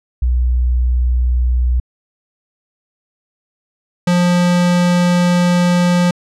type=tone pair in turn; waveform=sine / square; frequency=61.5 / 176.63 Hz; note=B1 / F3; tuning=-7 / +20 cents; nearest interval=octave + tritone; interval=1827 cents; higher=second; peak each=-11 dBFS; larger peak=neither; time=0.22-1.8 / 4.07-6.11 s; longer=second; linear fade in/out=5 ms; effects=low-pass 8000 Hz 12 dB/octave